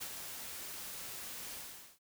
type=noise with ADSR envelope; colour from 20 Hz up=white; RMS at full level=-41 dBFS; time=0-1.99 s; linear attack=20 ms; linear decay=65 ms; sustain=-4 dB; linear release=450 ms; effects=none